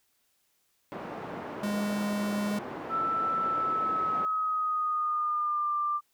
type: band-pass noise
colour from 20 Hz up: pink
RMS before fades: -39 dBFS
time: 0.92-4.25 s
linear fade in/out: 0 ms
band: 240 to 1200 Hz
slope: 12 dB/octave
type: tone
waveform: square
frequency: 206 Hz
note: G#3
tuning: 14 cents flat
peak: -29 dBFS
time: 1.63-2.59 s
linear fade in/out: 5 ms
type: tone with pitch glide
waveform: sine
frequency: 1324 to 1186.4 Hz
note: E6 to D6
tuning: +7 to +17 cents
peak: -26 dBFS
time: 2.89-6.01 s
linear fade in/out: 50 ms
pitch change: -190 cents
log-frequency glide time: 3.47-5.77 s
effects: white hiss -72 dBFS RMS until 6.13 s